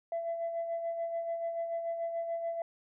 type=tone with tremolo; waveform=sine; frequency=671 Hz; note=E5; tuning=31 cents sharp; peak=-29 dBFS; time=0.12-2.62 s; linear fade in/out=2 ms; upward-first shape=sine; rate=6.9 Hz; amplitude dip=50%; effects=tanh soft clip ceiling -28 dBFS